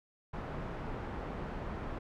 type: low-pass noise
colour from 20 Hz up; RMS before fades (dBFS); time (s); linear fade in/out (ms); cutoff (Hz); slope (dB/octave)
pink; -40; 0.33-1.99; 10; 1300; 12
effects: none